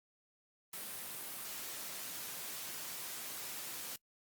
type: high-pass noise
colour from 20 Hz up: white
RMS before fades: -44 dBFS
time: 0.73-3.96 s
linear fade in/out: 2 ms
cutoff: 120 Hz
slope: 12 dB/octave
effects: noise-tail reverb RT60 0.1 s tail -24 dB re dry + Opus 32 kbps